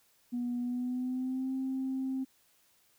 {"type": "tone with pitch glide", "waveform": "sine", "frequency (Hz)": [243.2, 263.7], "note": ["B3", "C4"], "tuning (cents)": [-26, 14], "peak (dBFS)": -30, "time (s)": [0.32, 2.25], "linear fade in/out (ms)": 20, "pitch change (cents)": 140, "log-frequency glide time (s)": [0.59, 1.53], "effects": ["tanh soft clip ceiling -27 dBFS", "white hiss -68 dBFS RMS until 2.98 s"]}